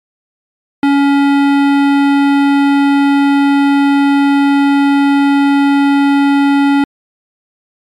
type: tone with hard clipping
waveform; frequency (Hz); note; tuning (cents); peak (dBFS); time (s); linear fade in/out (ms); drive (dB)
sine; 281; C#4; +24; -9; 0.83-6.84; 2; 17
effects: MP3 96 kbps